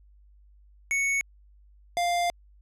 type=tone pair in turn; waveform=square; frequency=2217 / 698.3 Hz; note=C#7 / F5; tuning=0 / 0 cents; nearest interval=octave + minor sixth; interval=2000 cents; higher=first; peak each=-24 dBFS; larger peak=neither; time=0.91-1.21 / 1.97-2.3 s; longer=second; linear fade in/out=0 ms; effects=added 50 Hz sine -53 dBFS peak until 2.61 s + low-pass 10000 Hz 12 dB/octave